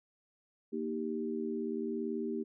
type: chord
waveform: sine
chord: Eb major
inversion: second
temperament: equal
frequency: 233.1 / 311.1 / 392 Hz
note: Bb3 / Eb4 / G4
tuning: 0 / 0 / 0 cents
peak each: -37 / -39 / -37 dBFS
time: 0.72-2.44 s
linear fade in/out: 20 ms
effects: none